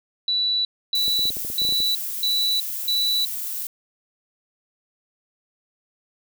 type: tone bursts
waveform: sine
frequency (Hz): 3951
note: B7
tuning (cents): 0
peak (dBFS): -19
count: 5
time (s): 0.28-3.25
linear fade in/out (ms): 2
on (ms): 370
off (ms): 280
type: noise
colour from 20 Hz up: violet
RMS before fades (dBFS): -29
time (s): 0.95-3.67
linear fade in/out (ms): 2
type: clicks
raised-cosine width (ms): 2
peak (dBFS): -24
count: 12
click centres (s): 1.081 / 1.193 / 1.255 / 1.304 / 1.369 / 1.449 / 1.501 / 1.619 / 1.65 / 1.69 / 1.724 / 1.803
effects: none